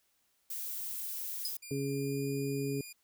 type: noise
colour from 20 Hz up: violet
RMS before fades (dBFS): -39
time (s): 0.5-1.57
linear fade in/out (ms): 5
type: tone with exponential decay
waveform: sawtooth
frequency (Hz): 5010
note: D#8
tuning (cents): +11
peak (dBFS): -29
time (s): 1.45-1.59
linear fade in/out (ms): 2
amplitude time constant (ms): 29
type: tone with pitch glide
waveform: 10% pulse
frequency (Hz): 2400 to 2429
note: D7 to D#7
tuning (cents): +37 to -42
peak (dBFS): -37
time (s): 1.62-2.93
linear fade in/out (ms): 10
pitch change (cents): +21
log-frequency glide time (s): 1.84-2.27
type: harmonic tone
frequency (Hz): 138.59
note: C#3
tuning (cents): 0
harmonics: 1 / 2 / 3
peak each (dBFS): -36 / -36 / -36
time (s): 1.71-2.81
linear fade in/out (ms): 2
effects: white hiss -74 dBFS RMS until 3.03 s